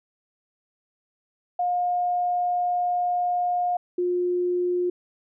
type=tone pair in turn; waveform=sine; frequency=713 / 356.5 Hz; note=F5 / F4; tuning=+36 / +36 cents; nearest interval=octave; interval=1200 cents; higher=first; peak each=-21 dBFS; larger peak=neither; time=1.59-3.77 / 3.98-4.9 s; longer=first; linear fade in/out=5 ms; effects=none